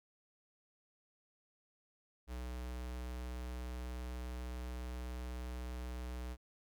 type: tone with notch filter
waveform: square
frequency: 61.74 Hz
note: B1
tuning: in tune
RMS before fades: -43 dBFS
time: 2.27-6.37 s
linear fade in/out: 50 ms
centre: 140 Hz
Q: 1.4
effects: none